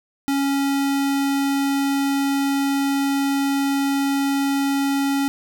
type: tone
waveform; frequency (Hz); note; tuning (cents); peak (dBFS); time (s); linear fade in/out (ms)
square; 277.2; C#4; 0; -19; 0.28-5.28; 0
effects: none